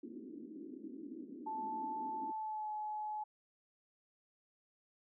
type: band-pass noise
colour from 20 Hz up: pink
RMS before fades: -49 dBFS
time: 0.03-2.32 s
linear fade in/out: 5 ms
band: 240 to 350 Hz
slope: 48 dB/octave
type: tone with pitch glide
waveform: sine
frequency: 876 to 851.1 Hz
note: A5 to G#5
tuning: -8 to +42 cents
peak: -38 dBFS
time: 1.46-3.24 s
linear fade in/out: 10 ms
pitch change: -50 cents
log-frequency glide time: 2.31-2.71 s
effects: none